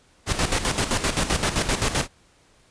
pink noise with tremolo, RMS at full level -21 dBFS, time 0.26-2.08 s, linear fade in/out 50 ms, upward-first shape square, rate 7.7 Hz, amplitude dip 65%, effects pink hiss -58 dBFS RMS until 2.7 s + resampled to 22050 Hz

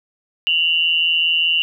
sine tone pair together, 2776 / 2941 Hz, F7 / F#7, -11 / -11 cents, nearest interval minor second, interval 100 cents, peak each -17 dBFS, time 0.47-1.62 s, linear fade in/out 0 ms, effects none

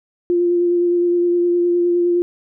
sine tone with vibrato, 349.2 Hz, F4, in tune, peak -13 dBFS, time 0.3-2.22 s, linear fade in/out 0 ms, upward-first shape sine, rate 9.7 Hz, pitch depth 15 cents each way, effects none

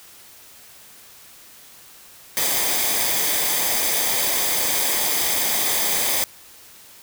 white noise with comb filter, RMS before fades -21 dBFS, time 2.37-6.24 s, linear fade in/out 0 ms, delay 0.72 ms, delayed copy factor -0.55, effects white hiss -46 dBFS RMS until 7.02 s

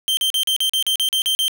45% pulse tone bursts, 3136 Hz, G7, in tune, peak -16 dBFS, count 11, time 0.08-1.481 s, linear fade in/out 0 ms, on 91 ms, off 40 ms, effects 8-bit

